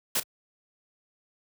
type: noise with echo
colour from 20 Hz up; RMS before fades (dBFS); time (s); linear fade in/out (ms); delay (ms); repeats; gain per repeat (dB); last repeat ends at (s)
white; -26; 0.15-0.2; 5; 33; 1; -15; 0.233
effects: high-pass 80 Hz 12 dB/octave